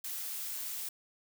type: noise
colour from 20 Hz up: blue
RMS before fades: -39 dBFS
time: 0.04-0.89 s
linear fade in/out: 5 ms
effects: none